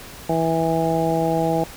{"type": "harmonic tone", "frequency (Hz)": 163.5, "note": "E3", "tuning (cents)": -14, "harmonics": [1, 2, 3, 4, 5], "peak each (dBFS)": [-24, -24, -24, -24, -24], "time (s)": [0.29, 1.64], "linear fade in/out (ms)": 5, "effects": ["pink hiss -39 dBFS RMS until 1.76 s"]}